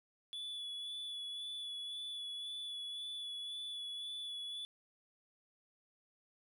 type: tone with vibrato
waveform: triangle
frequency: 3432 Hz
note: A7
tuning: 44 cents flat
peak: -40 dBFS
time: 0.33-4.65 s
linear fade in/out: 0 ms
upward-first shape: sine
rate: 1.9 Hz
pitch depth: 19 cents each way
effects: none